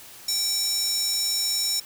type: tone with high-pass filter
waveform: square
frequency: 774 Hz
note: G5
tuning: 22 cents flat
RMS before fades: -25 dBFS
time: 0.28-1.8 s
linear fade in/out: 5 ms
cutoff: 5700 Hz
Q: 3.8
effects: white hiss -45 dBFS RMS until 1.85 s